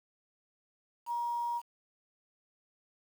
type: tone with quantisation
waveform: sine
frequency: 949 Hz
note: A#5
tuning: 31 cents sharp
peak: -31 dBFS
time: 1.06-1.62 s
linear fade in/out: 50 ms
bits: 9
effects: none